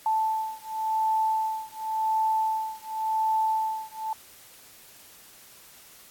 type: beating tone pair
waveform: sine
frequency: 878 / 878.91 Hz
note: A5 / A5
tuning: -4 / -2 cents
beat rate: 0.91 Hz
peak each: -27 dBFS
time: 0.06-4.13 s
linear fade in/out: 2 ms
effects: white hiss -51 dBFS RMS until 6.1 s + AAC 64 kbps